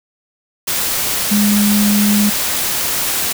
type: tone in noise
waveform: sine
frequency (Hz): 206.6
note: G#3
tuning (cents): -9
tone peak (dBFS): -11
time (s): 1.31-2.3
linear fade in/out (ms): 10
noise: white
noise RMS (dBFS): -18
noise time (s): 0.67-3.33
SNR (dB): +4
effects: none